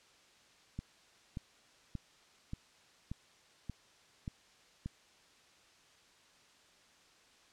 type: click train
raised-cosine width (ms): 5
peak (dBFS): -27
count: 8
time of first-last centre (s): 0.79-4.86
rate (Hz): 1.72
effects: white hiss -64 dBFS RMS until 7.52 s + low-pass 6000 Hz 12 dB/octave